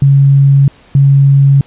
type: tone pair in turn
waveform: sine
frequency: 138.59 / 138.59 Hz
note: C#3 / C#3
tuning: 0 / 0 cents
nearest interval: unison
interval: 0 cents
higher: neither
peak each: -3 dBFS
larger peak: neither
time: 0.02-0.68 / 0.95-1.61 s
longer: neither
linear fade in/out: 2 ms
effects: pink hiss -43 dBFS RMS until 1.66 s + resampled to 8000 Hz